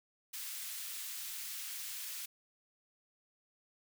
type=high-pass noise; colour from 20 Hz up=white; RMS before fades=-43 dBFS; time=0.33-2.26 s; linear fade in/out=10 ms; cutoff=1900 Hz; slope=12 dB/octave; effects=none